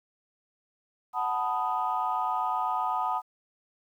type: chord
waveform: sine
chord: B dominant seventh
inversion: second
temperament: equal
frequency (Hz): 740 / 880 / 987.8 / 1244.5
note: F#5 / A5 / B5 / D#6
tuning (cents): 0 / 0 / 0 / 0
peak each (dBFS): -31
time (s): 1.13-3.22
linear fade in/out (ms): 50
effects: tanh soft clip ceiling -17 dBFS + 10-bit